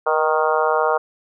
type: harmonic tone with a mistuned harmonic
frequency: 155.56 Hz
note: D#3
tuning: in tune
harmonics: 3 / 4 / 5 / 6 / 7 / 8 / 9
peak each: -21 / -22 / -23 / -24 / -24 / -25 / -26 dBFS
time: 0.06-0.98 s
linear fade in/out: 10 ms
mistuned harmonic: 3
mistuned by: +29 cents
effects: none